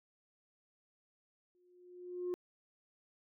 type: tone with exponential growth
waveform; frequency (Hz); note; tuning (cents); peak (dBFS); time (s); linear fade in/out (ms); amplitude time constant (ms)
sine; 358; F4; +43; -31; 1.55-2.34; 0; 170
effects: tanh soft clip ceiling -32 dBFS